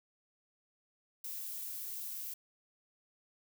violet noise, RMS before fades -42 dBFS, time 1.24-2.34 s, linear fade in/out 5 ms, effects none

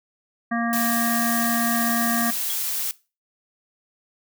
harmonic tone, 233.1 Hz, A#3, in tune, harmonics 1 / 3 / 5 / 7 / 8, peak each -23 / -28 / -30 / -31 / -32 dBFS, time 0.51-2.31 s, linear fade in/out 10 ms
blue noise, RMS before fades -26 dBFS, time 0.73-2.91 s, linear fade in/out 0 ms
triangle tone with exponential decay, 3322 Hz, G#7, in tune, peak -24 dBFS, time 2.5-2.59 s, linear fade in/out 1 ms, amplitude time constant 19 ms
effects noise-tail reverb RT60 0.3 s tail -20 dB re dry

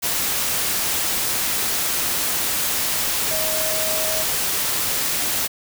sine tone in noise, 631 Hz, D#5, 24 cents sharp, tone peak -27 dBFS, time 3.3-4.24 s, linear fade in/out 20 ms, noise white, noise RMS -22 dBFS, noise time 0.02-5.48 s, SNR -8 dB, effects none

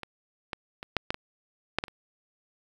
clicks, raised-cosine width 0.3 ms, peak -21 / -16 / -22 / -8 / -11 / -19 / -8 / -14 / -29 dBFS, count 9, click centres 0.033 / 0.532 / 0.829 / 0.967 / 1.105 / 1.144 / 1.786 / 1.839 / 1.882 s, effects 8-bit

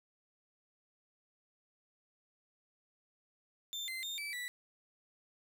35% pulse tone with pitch steps, 3572 / 2072 / 3645 / 2311 / 1961 Hz, A7 / C7 / A#7 / D7 / B6, +25 / -17 / -40 / -28 / -13 cents, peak -37 dBFS, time 3.73-4.48 s, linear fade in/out 0 ms, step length 150 ms, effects none

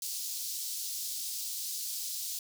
pink high-pass noise, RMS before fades -37 dBFS, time 0.02-2.39 s, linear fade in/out 2 ms, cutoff 4400 Hz, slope 24 dB/octave, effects none

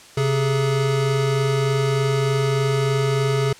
square tone pair together, 133.4 / 423.5 Hz, C3 / G#4, +34 / +34 cents, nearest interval octave + minor sixth, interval 2000 cents, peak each -20 / -23 dBFS, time 0.17-3.53 s, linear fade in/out 5 ms, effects white hiss -45 dBFS RMS until 3.59 s + low-pass 8000 Hz 12 dB/octave

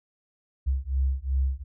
sine beating tone pair, 65.41 / 68.11 Hz, C2 / C#2, 0 / -30 cents, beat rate 2.7 Hz, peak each -26 / -26 dBFS, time 0.66-1.64 s, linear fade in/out 20 ms, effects none

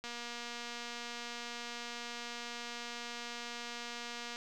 click train, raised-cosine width 0.2 ms, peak -26 dBFS, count 1029, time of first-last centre 0.04-4.359 s, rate 238 Hz, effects none

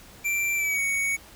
square tone with pitch glide, 2351 to 2232 Hz, D7 to C#7, +1 to +11 cents, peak -24 dBFS, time 0.24-1.17 s, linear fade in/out 20 ms, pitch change -90 cents, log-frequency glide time 0.56-0.81 s, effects pink hiss -49 dBFS RMS until 1.35 s

